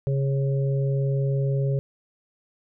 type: harmonic tone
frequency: 136.9 Hz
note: C#3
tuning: 21 cents flat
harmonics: 1 / 3 / 4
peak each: -21 / -31 / -33 dBFS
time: 0.07-1.79 s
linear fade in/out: 0 ms
effects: none